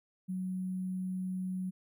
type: tone with sample-and-hold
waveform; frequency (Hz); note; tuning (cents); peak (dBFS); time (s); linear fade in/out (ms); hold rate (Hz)
sine; 185.3; F#3; +3; -33; 0.28-1.71; 20; 11025
effects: none